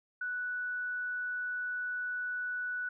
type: tone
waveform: sine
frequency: 1480 Hz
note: F#6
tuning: in tune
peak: -33 dBFS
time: 0.21-2.89 s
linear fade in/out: 5 ms
effects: none